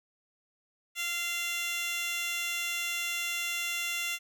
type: tone with high-pass filter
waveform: 15% pulse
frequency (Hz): 690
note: F5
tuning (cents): -21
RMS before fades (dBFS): -33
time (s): 0.95-4.19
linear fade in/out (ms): 50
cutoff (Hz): 2700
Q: 1.4
effects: none